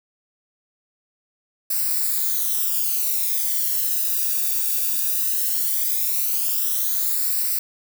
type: noise with flanger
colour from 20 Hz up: violet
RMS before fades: -22 dBFS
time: 1.7-7.59 s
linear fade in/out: 5 ms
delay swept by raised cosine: 0.3 to 0.97 ms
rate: 0.17 Hz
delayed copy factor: -0.75
effects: none